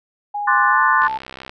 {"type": "tone with pitch glide", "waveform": "sine", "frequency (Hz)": [824, 878.1], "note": ["G#5", "A5"], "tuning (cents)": [-14, -4], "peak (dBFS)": -21, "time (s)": [0.34, 1.18], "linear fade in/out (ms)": 10, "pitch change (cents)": 110, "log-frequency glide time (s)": [0.68, 0.8]}
{"type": "chord", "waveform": "sine", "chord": "D dominant seventh", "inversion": "third", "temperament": "equal", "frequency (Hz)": [1046.5, 1174.7, 1480, 1760], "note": ["C6", "D6", "F#6", "A6"], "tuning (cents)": [0, 0, 0, 0], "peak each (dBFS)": [-16, -20, -19, -19], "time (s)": [0.47, 1.08], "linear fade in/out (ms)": 10}
{"type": "click train", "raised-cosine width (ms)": 0.3, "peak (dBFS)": -17, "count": 32, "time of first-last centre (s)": [1.02, 1.495], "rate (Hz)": 65.3}
{"effects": []}